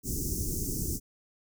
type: band-stop noise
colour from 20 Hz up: pink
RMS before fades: -32 dBFS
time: 0.03-1 s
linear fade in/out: 50 ms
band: 400 to 5600 Hz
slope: 48 dB/octave
effects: none